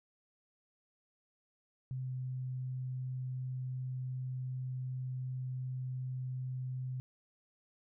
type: tone with pitch glide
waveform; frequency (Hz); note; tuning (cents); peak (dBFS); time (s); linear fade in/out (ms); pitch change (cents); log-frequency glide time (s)
sine; 129.5 to 128.38; C3 to C3; -17 to -32; -36; 1.91-7; 0; -15; 2.02-2.12
effects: none